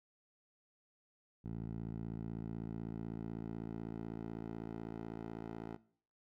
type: tone with band-pass filter sweep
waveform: 10% pulse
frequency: 56 Hz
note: A1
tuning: 31 cents sharp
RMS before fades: -44 dBFS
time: 1.44-5.77 s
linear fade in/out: 20 ms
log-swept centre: 150 to 480 Hz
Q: 0.82
effects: noise-tail reverb RT60 0.5 s tail -18 dB re dry